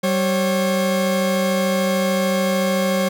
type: tone pair together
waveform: 40% pulse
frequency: 192.18 / 543 Hz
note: G3 / C#5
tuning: -34 / -36 cents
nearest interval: octave + tritone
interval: 1798 cents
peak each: -19 dBFS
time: 0.03-3.09 s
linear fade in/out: 10 ms
effects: none